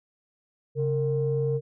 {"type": "tone pair together", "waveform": "sine", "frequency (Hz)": [136.5, 459.1], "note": ["C#3", "A#4"], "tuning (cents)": [-26, -26], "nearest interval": "octave + major sixth", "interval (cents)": 2100, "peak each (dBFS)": -25, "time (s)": [0.75, 1.61], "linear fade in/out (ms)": 50, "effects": ["tanh soft clip ceiling -15 dBFS"]}